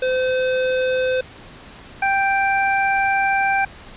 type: tone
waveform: square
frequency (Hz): 513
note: C5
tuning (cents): -34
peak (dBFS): -18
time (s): 0.02-1.21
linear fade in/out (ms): 5
type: harmonic tone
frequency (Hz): 785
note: G5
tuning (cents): +2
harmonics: 1 / 2 / 3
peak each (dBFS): -18 / -21 / -23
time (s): 2.02-3.65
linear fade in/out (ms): 5
effects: pink hiss -41 dBFS RMS until 3.96 s + resampled to 8000 Hz